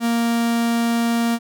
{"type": "tone", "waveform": "45% pulse", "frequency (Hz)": 233.1, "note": "A#3", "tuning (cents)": 0, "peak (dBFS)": -17, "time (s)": [0, 1.39], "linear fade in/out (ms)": 50, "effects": []}